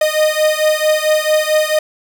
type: beating tone pair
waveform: 45% pulse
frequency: 614 / 618.5 Hz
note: D#5 / D#5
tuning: -23 / -10 cents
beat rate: 4.5 Hz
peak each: -15 dBFS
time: 0.01-1.79 s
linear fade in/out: 5 ms
effects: none